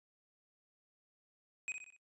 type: tone with echo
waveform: square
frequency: 2513 Hz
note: D#7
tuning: 17 cents sharp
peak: -37 dBFS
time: 1.68-1.72 s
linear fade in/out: 0 ms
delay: 61 ms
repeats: 4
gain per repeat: -6 dB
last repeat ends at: 1.964 s
effects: noise-tail reverb RT60 0.1 s tail -24 dB re dry + resampled to 24000 Hz